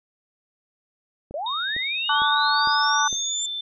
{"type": "click train", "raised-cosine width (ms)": 2, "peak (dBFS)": -25, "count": 5, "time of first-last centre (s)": [1.31, 3.128], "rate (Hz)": 2.2}
{"type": "linear sweep", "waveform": "sine", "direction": "up", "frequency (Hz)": [537, 7310], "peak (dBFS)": -26, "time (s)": [1.34, 3.46], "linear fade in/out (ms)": 2}
{"type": "tone with pitch glide", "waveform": "sine", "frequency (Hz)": [3713, 3541], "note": ["A#7", "A7"], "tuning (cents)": [-8, 10], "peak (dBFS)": -27, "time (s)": [1.46, 3.61], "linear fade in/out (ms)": 5, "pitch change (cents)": -82, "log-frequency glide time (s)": [2.43, 3.4]}
{"type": "chord", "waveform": "sine", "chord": "D major", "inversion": "second", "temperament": "equal with one note detuned", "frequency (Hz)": [880, 1151.1, 1480], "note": ["A5", "D6", "F#6"], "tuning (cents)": [0, -35, 0], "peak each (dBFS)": -23, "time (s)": [2.09, 3.08], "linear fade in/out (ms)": 5}
{"effects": []}